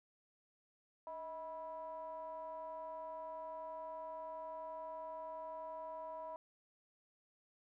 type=ring-modulated tone; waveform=triangle; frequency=170.5 Hz; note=F3; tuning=41 cents flat; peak=-39 dBFS; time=1.07-6.36 s; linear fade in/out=0 ms; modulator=807 Hz; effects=none